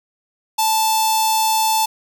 sawtooth tone with notch filter, 880 Hz, A5, in tune, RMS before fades -17 dBFS, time 0.58-1.86 s, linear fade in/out 10 ms, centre 1800 Hz, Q 0.57, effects none

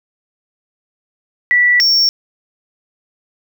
sine / triangle tone pair in turn, 1958 / 5481 Hz, B6 / F8, -15 / -33 cents, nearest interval octave + tritone, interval 1782 cents, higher second, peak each -8 dBFS, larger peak neither, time 1.51-1.8 / 1.8-2.09 s, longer neither, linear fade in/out 0 ms, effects none

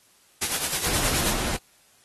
white noise with tremolo, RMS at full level -24 dBFS, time 0.41-1.34 s, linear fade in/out 10 ms, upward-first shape sine, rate 9.5 Hz, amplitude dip 60%
pink noise, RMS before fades -28 dBFS, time 0.85-1.57 s, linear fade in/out 10 ms
effects white hiss -59 dBFS RMS until 2.04 s + AAC 32 kbps

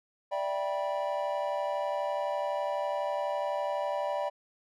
triangle chord, E minor seventh, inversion third, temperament equal with one note detuned, 587.3 / 659.3 / 784 / 973 Hz, D5 / E5 / G5 / B5, 0 / 0 / 0 / -26 cents, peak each -30 / -36 / -34 / -34 dBFS, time 0.31-4.3 s, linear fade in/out 20 ms, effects none

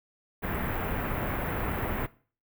pink band-stop noise, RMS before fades -31 dBFS, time 0.42-2.07 s, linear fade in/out 20 ms, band 2200 to 16000 Hz, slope 24 dB/octave, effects noise-tail reverb RT60 0.4 s tail -19 dB re dry

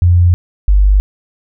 sine tone pair in turn, 87.9 / 49.33 Hz, F2 / G1, +12 / +12 cents, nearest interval minor seventh, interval 1000 cents, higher first, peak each -5 dBFS, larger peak neither, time 0.02-0.34 / 0.68-1 s, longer neither, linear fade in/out 0 ms, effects none

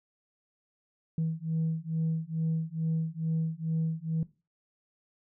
sine beating tone pair, 160.2 / 162.5 Hz, E3 / E3, -49 / -24 cents, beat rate 2.3 Hz, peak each -30 dBFS, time 1.18-4.23 s, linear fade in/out 2 ms, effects noise-tail reverb RT60 0.3 s tail -19 dB re dry + tanh soft clip ceiling -23 dBFS

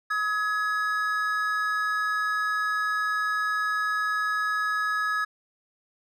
triangle tone pair together, 1271 / 1681 Hz, D#6 / G#6, +36 / +20 cents, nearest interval perfect fourth, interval 484 cents, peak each -25 dBFS, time 0.1-5.25 s, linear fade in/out 10 ms, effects none

